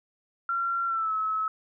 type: tone with pitch glide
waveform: sine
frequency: 1370 to 1293.1 Hz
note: F6 to E6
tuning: -34 to -34 cents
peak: -25 dBFS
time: 0.49-1.48 s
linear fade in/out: 2 ms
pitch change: -100 cents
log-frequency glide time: 0.86-1.13 s
effects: none